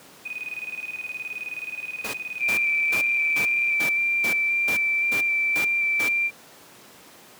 sine tone with tremolo, 2491 Hz, D#7, 1 cent sharp, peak -28 dBFS, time 0.25-3.75 s, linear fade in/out 10 ms, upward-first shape square, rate 19 Hz, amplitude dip 70%
pink noise bursts, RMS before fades -30 dBFS, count 10, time 2.04-6.09 s, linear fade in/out 10 ms, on 99 ms, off 340 ms
sine tone with vibrato, 2351 Hz, D7, 1 cent sharp, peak -20 dBFS, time 2.39-6.31 s, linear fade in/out 50 ms, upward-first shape square, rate 1.9 Hz, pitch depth 12 cents each way
effects pink hiss -48 dBFS RMS until 7.39 s + high-pass 200 Hz 12 dB/octave

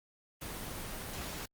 pink noise, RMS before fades -41 dBFS, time 0.41-1.46 s, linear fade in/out 10 ms, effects Opus 24 kbps

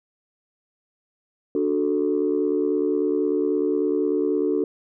sine chord, D major, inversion none, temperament equal, 293.7 / 370 / 440 Hz, D4 / F#4 / A4, 0 / 0 / 0 cents, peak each -23 dBFS, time 1.55-4.64 s, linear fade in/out 2 ms, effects tanh soft clip ceiling -12 dBFS

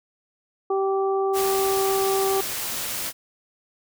harmonic tone, 388.4 Hz, G4, 16 cents flat, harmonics 1 / 2 / 3, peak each -21 / -27 / -31 dBFS, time 0.7-2.41 s, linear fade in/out 5 ms
white noise, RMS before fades -29 dBFS, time 1.33-3.13 s, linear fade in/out 50 ms
effects none

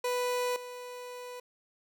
30% pulse tone with level steps, 494.3 Hz, B4, 1 cent sharp, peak -26 / -38 dBFS, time 0.04-1.4 s, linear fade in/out 5 ms, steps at 0.56 s, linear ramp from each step 2 ms, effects none

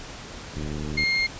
click train, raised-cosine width 3 ms, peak -20 dBFS, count 36, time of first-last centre 0.57-1.036 s, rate 75.1 Hz
35% pulse tone, 2131 Hz, C7, 31 cents sharp, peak -19 dBFS, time 0.97-1.27 s, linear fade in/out 10 ms
effects pink hiss -39 dBFS RMS until 1.39 s + resampled to 16000 Hz

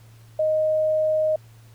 sine tone, 622.3 Hz, D#5, in tune, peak -18 dBFS, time 0.39-1.36 s, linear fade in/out 5 ms, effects added 113 Hz sine -46 dBFS peak until 1.74 s + pink hiss -57 dBFS RMS until 1.74 s

